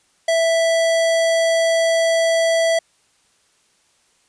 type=tone; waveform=square; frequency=659.3 Hz; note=E5; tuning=in tune; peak=-15 dBFS; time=0.28-2.79 s; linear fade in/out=5 ms; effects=white hiss -60 dBFS RMS until 4.28 s + resampled to 22050 Hz